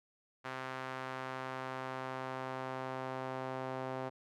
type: tone with band-pass filter sweep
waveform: sawtooth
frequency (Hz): 130.7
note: C3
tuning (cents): -1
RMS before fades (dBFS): -41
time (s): 0.44-4.1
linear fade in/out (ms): 20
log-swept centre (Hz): 1400 to 720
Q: 1.1
effects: none